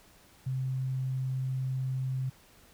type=tone; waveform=sine; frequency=130.81 Hz; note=C3; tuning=in tune; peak=-29 dBFS; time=0.46-2.3 s; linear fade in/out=10 ms; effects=pink hiss -59 dBFS RMS until 2.73 s